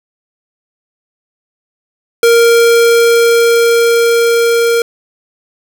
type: tone with level ramp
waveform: square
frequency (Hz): 466.2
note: A#4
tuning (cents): 0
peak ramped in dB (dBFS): -5 to -9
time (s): 2.23-4.82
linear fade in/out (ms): 2
effects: none